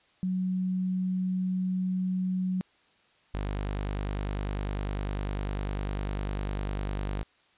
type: tone pair in turn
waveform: sine / sawtooth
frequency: 185 / 49.97 Hz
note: F#3 / G1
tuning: 0 / +34 cents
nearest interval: octave + major seventh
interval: 2266 cents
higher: first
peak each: -26 / -26 dBFS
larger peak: neither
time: 0.23-2.61 / 3.34-7.23 s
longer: second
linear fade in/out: 0 ms
effects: white hiss -64 dBFS RMS until 7.57 s + resampled to 8000 Hz